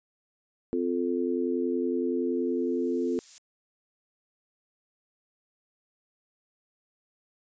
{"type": "chord", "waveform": "sine", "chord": "F major", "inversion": "second", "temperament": "equal with one note detuned", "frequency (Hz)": [258.6, 349.2, 440], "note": ["C4", "F4", "A4"], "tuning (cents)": [-20, 0, 0], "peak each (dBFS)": [-29, -29, -31], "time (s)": [0.73, 3.19], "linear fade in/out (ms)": 0}
{"type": "noise with exponential growth", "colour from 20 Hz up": "violet", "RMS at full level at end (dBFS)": -38, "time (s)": [2.13, 3.38], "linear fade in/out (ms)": 0, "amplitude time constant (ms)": 270}
{"effects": ["resampled to 16000 Hz"]}